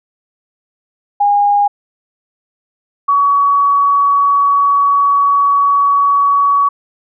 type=tone pair in turn; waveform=sine; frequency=816 / 1129.3 Hz; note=G#5 / C#6; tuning=-31 / +32 cents; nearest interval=tritone; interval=563 cents; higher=second; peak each=-8 dBFS; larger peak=neither; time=1.2-1.68 / 3.08-6.69 s; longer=second; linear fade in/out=10 ms; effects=none